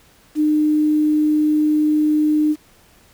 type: tone with quantisation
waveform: sine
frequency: 303.8 Hz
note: D#4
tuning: 41 cents flat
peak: -13 dBFS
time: 0.35-2.56 s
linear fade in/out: 50 ms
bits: 7
effects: pink hiss -52 dBFS RMS until 3.13 s